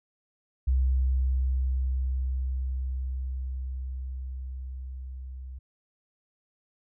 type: tone with level ramp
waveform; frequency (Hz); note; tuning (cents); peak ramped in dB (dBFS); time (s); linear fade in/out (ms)
sine; 64.7; C2; -19; -20 to -37; 0.67-5.59; 10
effects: none